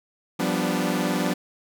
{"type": "chord", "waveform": "sawtooth", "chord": "G dominant seventh", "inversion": "third", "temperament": "equal with one note detuned", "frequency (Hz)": [174.61, 194.08, 246.9, 293.7], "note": ["F3", "G3", "B3", "D4"], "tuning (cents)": [0, -17, 0, 0], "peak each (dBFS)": -24, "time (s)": [0.39, 1.34], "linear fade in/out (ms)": 10, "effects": []}